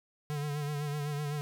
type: tone with vibrato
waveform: square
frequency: 146.83 Hz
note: D3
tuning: in tune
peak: -33 dBFS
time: 0.3-1.41 s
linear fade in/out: 0 ms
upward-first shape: sine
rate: 7.9 Hz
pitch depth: 47 cents each way
effects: none